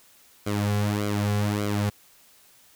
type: tone with flanger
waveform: sawtooth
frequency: 103.3 Hz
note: G#2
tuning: 9 cents flat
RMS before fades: -25 dBFS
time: 0.46-1.9 s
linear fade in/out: 10 ms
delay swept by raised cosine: 1.1 to 3.3 ms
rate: 1.7 Hz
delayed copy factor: -0.75
effects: white hiss -56 dBFS RMS until 2.75 s